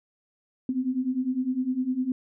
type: beating tone pair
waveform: sine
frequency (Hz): 250 / 259.9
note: B3 / C4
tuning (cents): +21 / -11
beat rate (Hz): 9.9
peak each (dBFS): -29 / -26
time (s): 0.69-2.12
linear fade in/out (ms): 2
effects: none